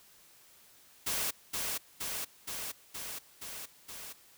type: noise with echo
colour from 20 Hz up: white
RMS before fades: -33 dBFS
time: 1.06-1.31 s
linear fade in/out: 10 ms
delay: 470 ms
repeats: 6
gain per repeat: -2 dB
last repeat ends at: 4.13 s
effects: white hiss -60 dBFS RMS until 4.37 s